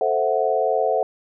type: chord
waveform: sine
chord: F# half-diminished seventh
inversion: first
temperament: equal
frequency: 440 / 523.3 / 659.3 / 740 Hz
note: A4 / C5 / E5 / F#5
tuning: 0 / 0 / 0 / 0 cents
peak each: -23 dBFS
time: 0.01-1.03 s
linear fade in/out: 2 ms
effects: none